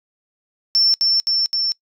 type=tone with echo; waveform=sine; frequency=5390 Hz; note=E8; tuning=38 cents sharp; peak=-11 dBFS; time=0.75-0.94 s; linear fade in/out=0 ms; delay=260 ms; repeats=3; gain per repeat=-2 dB; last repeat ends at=1.72 s; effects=noise-tail reverb RT60 0.1 s tail -24 dB re dry + tanh soft clip ceiling -8 dBFS